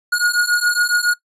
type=beating tone pair; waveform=square; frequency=1439 / 1446.2 Hz; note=F#6 / F#6; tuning=-49 / -40 cents; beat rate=7.2 Hz; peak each=-18 / -18 dBFS; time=0.12-1.14 s; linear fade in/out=10 ms; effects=noise-tail reverb RT60 0.1 s tail -19 dB re dry + resampled to 32000 Hz